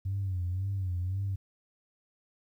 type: tone with vibrato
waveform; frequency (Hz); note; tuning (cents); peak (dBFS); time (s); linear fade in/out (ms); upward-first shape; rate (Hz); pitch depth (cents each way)
sine; 93.6; F#2; +20; -28; 0.05-1.36; 10; sine; 1.9; 100
effects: tanh soft clip ceiling -25 dBFS + 11-bit